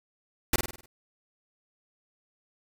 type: noise with echo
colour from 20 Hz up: pink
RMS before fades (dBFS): -22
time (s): 0.53-0.56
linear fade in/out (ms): 5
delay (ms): 50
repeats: 6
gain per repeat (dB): -6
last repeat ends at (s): 0.86
effects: none